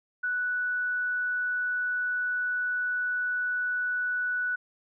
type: tone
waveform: sine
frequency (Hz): 1480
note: F#6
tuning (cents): 0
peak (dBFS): -26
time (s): 0.23-4.56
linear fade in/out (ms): 10
effects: none